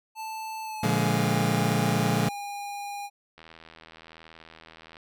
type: tone with pitch glide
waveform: square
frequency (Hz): 880 to 811.6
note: A5 to G#5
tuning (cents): 0 to -40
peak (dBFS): -34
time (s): 0.15-3.1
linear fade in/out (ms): 50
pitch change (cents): -140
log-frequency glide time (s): 0.63-1.27
type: chord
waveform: sawtooth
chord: Bb dominant seventh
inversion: none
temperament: just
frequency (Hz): 116.54 / 145.68 / 174.81 / 209.8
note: Bb2 / D3 / F3 / Ab3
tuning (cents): 0 / -14 / +2 / +18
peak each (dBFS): -24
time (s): 0.83-2.29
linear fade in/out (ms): 5
type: click train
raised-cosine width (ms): 0.3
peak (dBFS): -31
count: 130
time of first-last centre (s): 3.38-4.969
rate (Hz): 81.2
effects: none